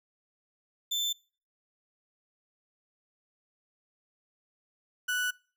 35% pulse tone pair in turn, 3540 / 1481.5 Hz, A7 / F#6, +10 / +2 cents, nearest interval octave + minor third, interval 1508 cents, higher first, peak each -26 dBFS, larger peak neither, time 0.91-1.13 / 5.08-5.31 s, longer second, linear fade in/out 10 ms, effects noise-tail reverb RT60 0.4 s tail -25 dB re dry

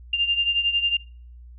sine beating tone pair, 2794 / 2805 Hz, F7 / F7, 0 / +7 cents, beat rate 11 Hz, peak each -21 / -26 dBFS, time 0.13-0.97 s, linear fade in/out 5 ms, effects noise-tail reverb RT60 0.5 s tail -25 dB re dry + added 60 Hz sine -41 dBFS peak until 1.58 s

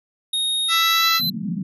square tone with pitch glide, 3729 to 4043 Hz, A#7 to B7, 0 to +40 cents, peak -20 dBFS, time 0.33-1.3 s, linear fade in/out 5 ms, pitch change +140 cents, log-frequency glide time 0.7-1.15 s
harmonic tone, 663 Hz, E5, 10 cents sharp, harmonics 2 / 3 / 4 / 5 / 6 / 7 / 8 / 9 / 10, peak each -20 / -24 / -26 / -28 / -30 / -31 / -32 / -33 / -34 dBFS, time 0.68-1.21 s, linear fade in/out 50 ms
pink band-pass noise, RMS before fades -27 dBFS, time 1.19-1.63 s, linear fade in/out 5 ms, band 160 to 230 Hz, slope 48 dB/octave
effects none

